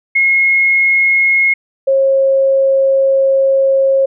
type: tone pair in turn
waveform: sine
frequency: 2161 / 540.2 Hz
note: C#7 / C#5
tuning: -45 / -45 cents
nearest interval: 2 octaves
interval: 2400 cents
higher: first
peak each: -8 dBFS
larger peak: neither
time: 0.15-1.54 / 1.87-4.06 s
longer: second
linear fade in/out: 10 ms
effects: none